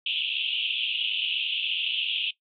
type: band-pass noise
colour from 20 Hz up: white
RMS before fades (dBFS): -28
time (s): 0.06-2.31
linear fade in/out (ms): 5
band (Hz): 2600 to 3400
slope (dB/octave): 96
effects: noise-tail reverb RT60 0.1 s tail -17 dB re dry